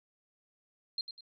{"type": "tone with echo", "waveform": "sine", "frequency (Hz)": 4186, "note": "C8", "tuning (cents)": 0, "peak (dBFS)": -31, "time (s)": [0.98, 1.01], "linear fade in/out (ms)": 2, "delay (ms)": 99, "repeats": 2, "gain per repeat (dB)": -9, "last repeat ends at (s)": 1.208, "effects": []}